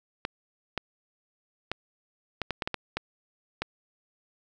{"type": "clicks", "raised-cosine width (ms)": 0.3, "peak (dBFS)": -13, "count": 10, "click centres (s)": [0.251, 0.777, 1.716, 2.417, 2.507, 2.622, 2.675, 2.743, 2.97, 3.62], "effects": []}